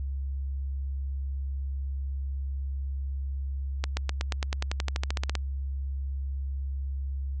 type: accelerating click train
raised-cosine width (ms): 0.2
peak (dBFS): -12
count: 18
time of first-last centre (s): 3.84-5.353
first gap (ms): 130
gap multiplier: 0.95
effects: added 68 Hz sine -29 dBFS peak until 7.4 s + resampled to 24000 Hz